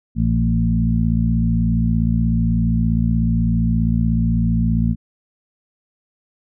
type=harmonic tone with a mistuned harmonic; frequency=56.7 Hz; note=A#1; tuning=47 cents flat; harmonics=1 / 2 / 3 / 4; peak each=-20 / -20 / -20 / -20 dBFS; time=0.15-4.96 s; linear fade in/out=50 ms; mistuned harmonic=2; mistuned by=+16 cents; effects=none